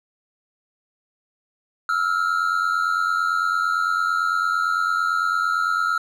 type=tone pair together; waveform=triangle; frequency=1315 / 1403.9 Hz; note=E6 / F6; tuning=-5 / +9 cents; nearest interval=minor second; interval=114 cents; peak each=-20 dBFS; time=1.89-5.98 s; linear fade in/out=2 ms; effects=none

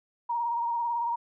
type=tone with vibrato; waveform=sine; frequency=941 Hz; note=A#5; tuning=16 cents sharp; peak=-26 dBFS; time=0.29-1.16 s; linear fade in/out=10 ms; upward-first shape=sine; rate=18 Hz; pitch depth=33 cents each way; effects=none

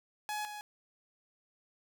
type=tone pair in turn; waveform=sawtooth; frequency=843 / 837.7 Hz; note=G#5 / G#5; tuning=+26 / +15 cents; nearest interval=unison; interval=11 cents; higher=first; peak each=-31 / -38 dBFS; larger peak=first; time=0.29-0.45 / 0.45-0.61 s; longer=neither; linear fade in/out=0 ms; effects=none

